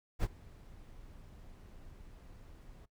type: noise with ADSR envelope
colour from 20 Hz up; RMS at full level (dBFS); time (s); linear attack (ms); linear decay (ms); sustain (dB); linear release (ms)
brown; -29; 0.19-2.86; 44; 38; -24; 15
effects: noise-tail reverb RT60 0.1 s tail -19 dB re dry